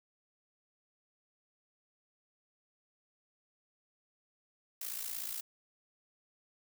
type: noise with amplitude modulation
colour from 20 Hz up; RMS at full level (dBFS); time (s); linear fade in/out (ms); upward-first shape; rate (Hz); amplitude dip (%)
blue; -37; 4.81-5.41; 5; sine; 56.6; 70
effects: none